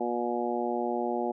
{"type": "harmonic tone", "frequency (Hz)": 120, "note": "B2", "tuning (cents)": -49, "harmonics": [2, 3, 4, 5, 6, 7], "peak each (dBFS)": [-34, -32, -36, -36, -34, -35], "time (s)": [0, 1.32], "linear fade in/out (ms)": 10, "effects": []}